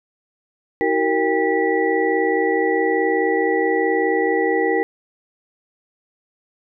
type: tone cluster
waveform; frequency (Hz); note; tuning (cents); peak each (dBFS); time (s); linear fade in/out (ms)
sine; 320.3 / 379.2 / 463.9 / 797 / 1952; E4 / F#4 / A#4 / G5 / B6; -50 / +43 / -8 / +28 / -21; -23 / -22 / -20 / -24 / -24; 0.81-4.83; 0
effects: none